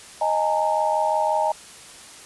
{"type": "chord", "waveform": "sine", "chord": "D# suspended fourth", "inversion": "none", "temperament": "equal with one note detuned", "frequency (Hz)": [622.3, 830.6, 916.3], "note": ["D#5", "G#5", "A#5"], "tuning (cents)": [0, 0, -30], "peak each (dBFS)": -23, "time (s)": [0.21, 1.52], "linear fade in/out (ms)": 5, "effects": ["white hiss -43 dBFS RMS until 2.25 s", "resampled to 24000 Hz"]}